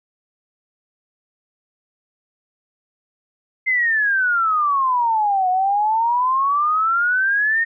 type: exponential two-way sweep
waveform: sine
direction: down then up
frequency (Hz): 2093 to 727 to 1861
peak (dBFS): -15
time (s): 3.66-7.65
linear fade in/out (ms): 20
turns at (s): 5.49
effects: none